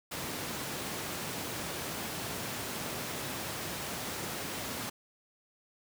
pink high-pass noise, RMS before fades -38 dBFS, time 0.11-4.9 s, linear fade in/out 10 ms, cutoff 120 Hz, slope 12 dB/octave, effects none

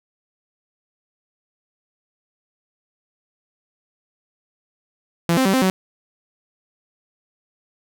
sawtooth tone with pitch steps, 169.4 / 261.8 / 192.4 / 261.1 / 187.9 Hz, E3 / C4 / G3 / C4 / F#3, +48 / +1 / -32 / -3 / +27 cents, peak -11 dBFS, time 5.29-5.7 s, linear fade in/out 0 ms, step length 82 ms, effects none

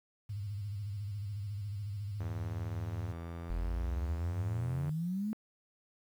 sine tone with vibrato, 101.8 Hz, G#2, 34 cents flat, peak -36 dBFS, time 0.29-3.13 s, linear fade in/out 10 ms, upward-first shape square, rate 14 Hz, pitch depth 74 cents each way
sawtooth tone with pitch glide, 82.2 to 85.84 Hz, E2 to F2, -4 to -29 cents, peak -36 dBFS, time 2.2-4.9 s, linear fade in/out 0 ms, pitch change +75 cents, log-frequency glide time 2.56-3.83 s
sine exponential sweep, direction up, 43.65 to 222.1 Hz, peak -32 dBFS, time 3.5-5.33 s, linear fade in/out 0 ms
effects low-pass 2000 Hz 12 dB/octave + 10-bit

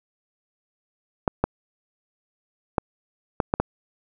clicks, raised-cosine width 1 ms, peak -5 dBFS, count 6, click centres 1.278 / 1.44 / 2.782 / 3.402 / 3.539 / 3.6 s, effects none

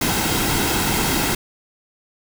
pink noise with comb filter, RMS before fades -20 dBFS, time 0.01-1.35 s, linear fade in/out 5 ms, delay 1.7 ms, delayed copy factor -0.5, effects none

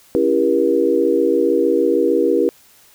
sine chord, C# diminished seventh, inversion none, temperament just, 277.2 / 332.6 / 399.1 / 479 Hz, C#4 / E4 / G4 / Bb4, 0 / +16 / +31 / +47 cents, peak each -21 / -18 / -18 / -17 dBFS, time 0.15-2.49 s, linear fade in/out 0 ms, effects white hiss -50 dBFS RMS until 2.94 s

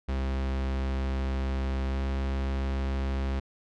45% pulse tone with pitch glide, 66.5 to 67.16 Hz, C2 to C2, +29 to +46 cents, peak -27 dBFS, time 0.08-3.4 s, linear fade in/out 10 ms, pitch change +17 cents, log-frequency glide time 1.9-1.99 s, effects low-pass 4000 Hz 12 dB/octave

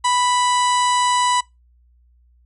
harmonic tone with a mistuned harmonic, 987.8 Hz, B5, in tune, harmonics 1 / 2 / 3 / 4 / 5 / 6 / 7 / 8 / 9 / 10, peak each -16 / -27 / -27 / -28 / -35 / -35 / -34 / -29 / -34 / -37 dBFS, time 0.04-1.41 s, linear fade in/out 10 ms, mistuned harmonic 9, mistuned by -44 cents, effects noise-tail reverb RT60 0.2 s tail -23 dB re dry + added 60 Hz sine -52 dBFS peak until 2.45 s

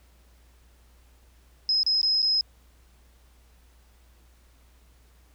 sine tone with dropouts, 5110 Hz, D#8, 45 cents sharp, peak -20 dBFS, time 1.69-2.41 s, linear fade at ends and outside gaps 1 ms, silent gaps 1.832-1.864 / 2.015-2.03 / 2.22-2.227 s, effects added 60 Hz sine -55 dBFS peak until 5.34 s + pink hiss -63 dBFS RMS until 5.34 s

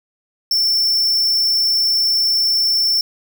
square tone, 5390 Hz, E8, 38 cents sharp, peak -14 dBFS, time 0.51-3.01 s, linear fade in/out 2 ms, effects none

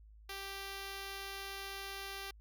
5% pulse tone, 392.2 Hz, G4, 1 cent sharp, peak -31 dBFS, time 0.29-2.31 s, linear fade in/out 5 ms, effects added 53 Hz sine -55 dBFS peak until 2.4 s

